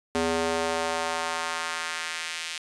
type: tone with high-pass filter sweep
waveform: square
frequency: 82.41 Hz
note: E2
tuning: in tune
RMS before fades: -29 dBFS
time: 0.15-2.58 s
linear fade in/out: 0 ms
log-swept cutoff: 320 to 2700 Hz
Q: 1.2
effects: resampled to 22050 Hz